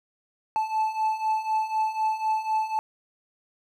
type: beating tone pair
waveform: triangle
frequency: 870 / 874 Hz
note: A5 / A5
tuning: -20 / -12 cents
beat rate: 4 Hz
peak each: -27 / -23 dBFS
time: 0.56-2.79 s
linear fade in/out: 0 ms
effects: none